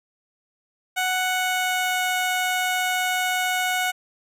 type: tone with pitch glide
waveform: 15% pulse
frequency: 740 to 735.7 Hz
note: F#5 to F#5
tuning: 0 to -10 cents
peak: -15 dBFS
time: 0.96-3.92 s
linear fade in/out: 20 ms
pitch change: -10 cents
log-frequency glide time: 1.19-2.01 s
effects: none